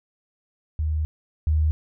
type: tone pair in turn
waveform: sine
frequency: 77.3 / 77.3 Hz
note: D#2 / D#2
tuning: -11 / -11 cents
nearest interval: unison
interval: 0 cents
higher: neither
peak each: -21 / -17 dBFS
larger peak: second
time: 0.79-1.05 / 1.47-1.71 s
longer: first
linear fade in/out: 0 ms
effects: none